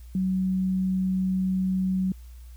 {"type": "tone", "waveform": "sine", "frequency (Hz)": 187.3, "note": "F#3", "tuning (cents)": 21, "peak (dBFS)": -22, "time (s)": [0.15, 2.12], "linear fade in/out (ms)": 2, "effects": ["added 60 Hz sine -41 dBFS peak until 2.56 s", "white hiss -60 dBFS RMS until 2.56 s"]}